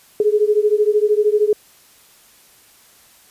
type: beating tone pair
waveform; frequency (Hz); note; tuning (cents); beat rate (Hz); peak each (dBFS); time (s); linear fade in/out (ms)
sine; 415.4 / 428.4; G#4 / A4; 0 / -46; 13; -15 / -16; 0.2-1.53; 2
effects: white hiss -50 dBFS RMS until 3.3 s + resampled to 32000 Hz